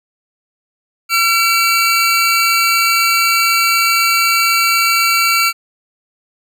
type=tone pair together; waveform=25% pulse; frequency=1361 / 2289 Hz; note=F6 / D7; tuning=-45 / -45 cents; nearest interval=major sixth; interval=900 cents; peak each=-10 dBFS; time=1.09-5.53 s; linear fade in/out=50 ms; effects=none